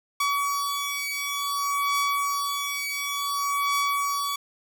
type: beating tone pair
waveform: sawtooth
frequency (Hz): 1135 / 1135.56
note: C#6 / C#6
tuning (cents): +41 / +41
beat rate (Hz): 0.56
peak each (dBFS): -24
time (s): 0.2-4.36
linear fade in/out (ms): 5
effects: 9-bit